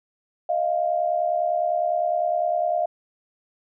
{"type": "tone pair together", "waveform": "sine", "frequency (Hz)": [626.1, 696], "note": ["D#5", "F5"], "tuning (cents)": [11, -6], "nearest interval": "major second", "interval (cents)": 183, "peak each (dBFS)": [-24, -22], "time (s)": [0.49, 2.86], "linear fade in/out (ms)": 5, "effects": []}